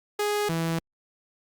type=tone pair in turn; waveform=sawtooth; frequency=415.3 / 164.81 Hz; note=G#4 / E3; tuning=0 / 0 cents; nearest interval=octave + major third; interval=1600 cents; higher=first; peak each=-20 / -21 dBFS; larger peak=first; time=0.19-0.49 / 0.49-0.79 s; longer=neither; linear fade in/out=5 ms; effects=Opus 48 kbps